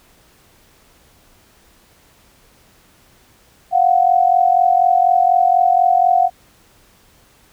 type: tone pair together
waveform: sine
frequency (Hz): 703 / 747.1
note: F5 / F#5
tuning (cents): +11 / +17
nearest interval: minor second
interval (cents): 106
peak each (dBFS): -13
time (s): 3.71-6.3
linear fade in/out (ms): 50
effects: pink hiss -52 dBFS RMS until 7.52 s